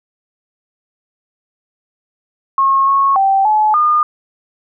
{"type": "tone with pitch steps", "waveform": "sine", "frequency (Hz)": [1085, 1098, 779, 856, 1216], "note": ["C#6", "C#6", "G5", "A5", "D#6"], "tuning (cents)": [-37, -17, -11, -48, -40], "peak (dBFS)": -9, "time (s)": [2.58, 4.03], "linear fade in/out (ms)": 2, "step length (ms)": 290, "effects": []}